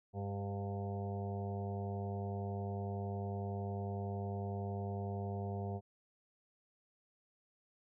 harmonic tone with a mistuned harmonic, 100 Hz, G2, 35 cents sharp, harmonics 1 / 2 / 4 / 5 / 6 / 7 / 8 / 9, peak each -39 / -44 / -46 / -50 / -56 / -47 / -56 / -56 dBFS, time 0.13-5.81 s, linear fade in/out 50 ms, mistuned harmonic 6, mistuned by +26 cents, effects none

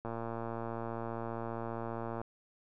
click train, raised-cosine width 1 ms, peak -25 dBFS, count 250, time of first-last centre 0.05-2.215 s, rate 115 Hz, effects none

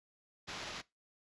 white noise with sample-and-hold, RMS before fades -44 dBFS, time 0.47-0.82 s, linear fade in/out 20 ms, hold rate 8820 Hz, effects noise-tail reverb RT60 0.2 s tail -20 dB re dry + resampled to 22050 Hz

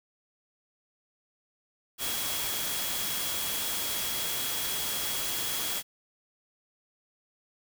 sine tone in noise, 3321 Hz, G#7, 1 cent flat, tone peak -38 dBFS, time 1.98-5.83 s, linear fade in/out 50 ms, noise white, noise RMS -32 dBFS, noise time 1.98-5.83 s, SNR -9 dB, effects none

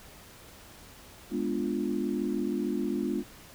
sine chord, G# diminished seventh, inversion none, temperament equal, 207.7 / 246.9 / 293.7 / 349.2 Hz, G#3 / B3 / D4 / F4, 0 / 0 / 0 / 0 cents, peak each -33 dBFS, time 1.3-3.24 s, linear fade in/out 50 ms, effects pink hiss -51 dBFS RMS until 3.54 s

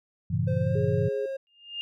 sine chord, G diminished seventh, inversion none, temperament equal with one note detuned, 98 / 116.54 / 138.59 / 167.89 Hz, G2 / Bb2 / Db3 / Fb3, 0 / 0 / 0 / +32 cents, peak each -29 dBFS, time 0.3-1.09 s, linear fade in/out 10 ms
triangle tone with pitch glide, 518 to 538.8 Hz, C5 to C#5, -17 to -49 cents, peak -28 dBFS, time 0.47-1.37 s, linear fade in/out 10 ms, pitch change +68 cents, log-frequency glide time 0.57-0.81 s
sine tone, 415.3 Hz, G#4, in tune, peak -28 dBFS, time 0.75-1.26 s, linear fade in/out 5 ms
sine tone with exponential growth, 2817 Hz, F7, 14 cents sharp, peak -28 dBFS, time 1.47-1.81 s, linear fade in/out 0 ms, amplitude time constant 73 ms
effects none

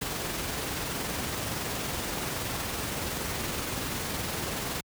pink noise with amplitude modulation, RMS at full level -31 dBFS, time 0.01-4.81 s, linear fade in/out 10 ms, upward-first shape sine, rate 21.3 Hz, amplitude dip 25%, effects high-pass 60 Hz 12 dB/octave

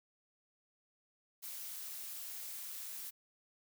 blue noise with amplitude modulation, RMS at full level -43 dBFS, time 1.42-3.11 s, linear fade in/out 20 ms, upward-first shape sine, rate 237 Hz, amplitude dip 50%, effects none

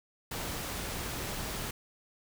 pink noise, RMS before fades -37 dBFS, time 0.31-1.71 s, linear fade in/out 5 ms, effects none

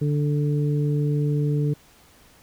harmonic tone, 146.83 Hz, D3, in tune, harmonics 1 / 2 / 3, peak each -20 / -29 / -30 dBFS, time 0.01-1.74 s, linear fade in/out 10 ms, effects pink hiss -54 dBFS RMS until 2.42 s

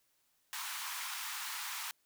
pink high-pass noise, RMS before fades -41 dBFS, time 0.53-1.91 s, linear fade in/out 0 ms, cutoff 900 Hz, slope 48 dB/octave, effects white hiss -75 dBFS RMS until 2.05 s

